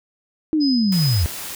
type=linear sweep; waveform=sine; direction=down; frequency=320.7 to 73.1 Hz; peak=-15 dBFS; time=0.53-1.26 s; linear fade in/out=0 ms
type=tone with tremolo; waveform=sine; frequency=5030 Hz; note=D#8; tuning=18 cents sharp; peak=-22 dBFS; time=0.6-1.24 s; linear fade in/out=20 ms; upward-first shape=sine; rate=2.8 Hz; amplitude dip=45%
type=noise; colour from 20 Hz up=white; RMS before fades=-31 dBFS; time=0.92-1.55 s; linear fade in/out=2 ms
effects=none